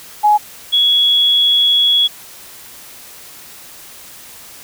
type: tone pair in turn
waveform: sine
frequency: 839 / 3356 Hz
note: G#5 / G#7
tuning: +17 / +17 cents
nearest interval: 2 octaves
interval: 2400 cents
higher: second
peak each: -7 / -9 dBFS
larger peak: first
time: 0.23-0.38 / 0.72-2.08 s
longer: second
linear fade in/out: 20 ms
effects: white hiss -37 dBFS RMS until 4.63 s